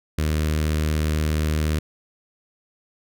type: tone with notch filter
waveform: sawtooth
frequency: 77 Hz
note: D#2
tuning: 17 cents flat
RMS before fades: -22 dBFS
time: 0.18-1.79 s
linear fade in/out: 5 ms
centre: 820 Hz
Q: 1.2
effects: none